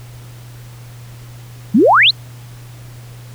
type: exponential sweep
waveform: sine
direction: up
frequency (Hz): 183.8 to 4435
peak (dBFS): -6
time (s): 1.74-2.11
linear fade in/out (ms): 10
effects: added 120 Hz sine -33 dBFS peak until 3.34 s + pink hiss -43 dBFS RMS until 3.34 s